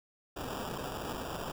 blue noise with sample-and-hold, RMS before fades -39 dBFS, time 0.36-1.52 s, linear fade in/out 10 ms, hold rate 2100 Hz, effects none

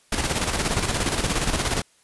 pink noise with tremolo, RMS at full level -22 dBFS, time 0.12-1.82 s, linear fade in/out 5 ms, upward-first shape square, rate 17 Hz, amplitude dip 50%, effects white hiss -59 dBFS RMS until 2.03 s + resampled to 24000 Hz

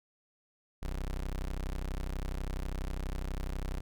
30% pulse tone, 32.17 Hz, C1, 28 cents flat, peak -31 dBFS, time 0.82-3.81 s, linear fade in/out 10 ms, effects none

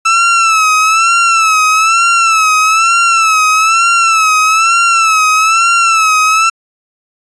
30% pulse tone with vibrato, 1318.5 Hz, E6, in tune, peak -4 dBFS, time 0.05-6.5 s, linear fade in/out 10 ms, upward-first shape sine, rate 1.1 Hz, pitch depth 75 cents each way, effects resampled to 22050 Hz

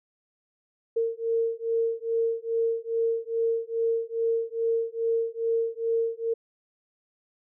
sine beating tone pair, 456.4 / 458.8 Hz, A#4 / A#4, -37 / -28 cents, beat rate 2.4 Hz, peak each -27 dBFS, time 0.96-6.34 s, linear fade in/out 10 ms, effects none

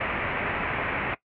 white low-pass noise, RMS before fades -29 dBFS, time 0-1.15 s, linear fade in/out 10 ms, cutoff 2500 Hz, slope 48 dB/octave, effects noise-tail reverb RT60 0.1 s tail -18 dB re dry

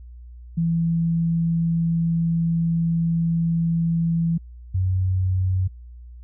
sine tone pair in turn, 166.6 / 93.1 Hz, E3 / F#2, +19 / +11 cents, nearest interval minor seventh, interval 1008 cents, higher first, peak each -18 dBFS, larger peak neither, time 0.57-4.38 / 4.74-5.68 s, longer first, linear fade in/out 10 ms, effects added 60 Hz sine -38 dBFS peak until 6.23 s

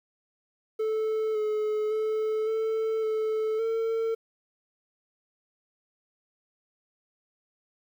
triangle tone with pitch steps, 437.1 / 427.3 / 434.7 / 442.5 / 436.4 / 451.4 Hz, A4 / G#4 / A4 / A4 / A4 / A4, -11 / +49 / -21 / +10 / -14 / +44 cents, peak -23 dBFS, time 0.79-4.15 s, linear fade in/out 10 ms, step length 560 ms, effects 10-bit

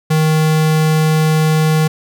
square tone, 156.5 Hz, D#3, 10 cents sharp, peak -11 dBFS, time 0.1-1.88 s, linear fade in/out 10 ms, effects none

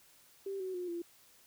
sine tone with pitch steps, 391.5 / 374.5 / 358.2 / 342.6 Hz, G4 / F#4 / F4 / F4, -2 / +21 / +44 / -33 cents, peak -36 dBFS, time 0.46-1.02 s, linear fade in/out 5 ms, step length 140 ms, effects white hiss -63 dBFS RMS until 1.46 s

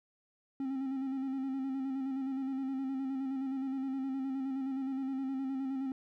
triangle tone with vibrato, 267.2 Hz, C4, 36 cents sharp, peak -31 dBFS, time 0.6-5.92 s, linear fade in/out 2 ms, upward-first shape square, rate 9.6 Hz, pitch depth 31 cents each way, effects none

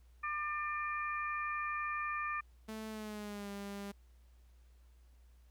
harmonic tone, 598 Hz, D5, 31 cents sharp, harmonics 2 / 3 / 4, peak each -37 / -41 / -43 dBFS, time 0.23-2.41 s, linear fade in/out 10 ms
sawtooth tone with pitch glide, 218.8 to 200.6 Hz, A3 to G3, -9 to +40 cents, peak -38 dBFS, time 2.68-3.92 s, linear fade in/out 10 ms, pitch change -151 cents, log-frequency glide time 2.89-3.5 s
effects added 60 Hz sine -59 dBFS peak until 5.5 s + pink hiss -75 dBFS RMS until 5.5 s

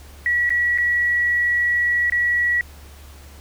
sine tone with dropouts, 1931 Hz, B6, 39 cents flat, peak -16 dBFS, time 0.26-2.61 s, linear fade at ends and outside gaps 1 ms, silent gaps 0.493-0.504 / 0.777-0.784 / 2.099-2.122 s, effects added 71 Hz sine -40 dBFS peak until 3.4 s + pink hiss -47 dBFS RMS until 3.4 s

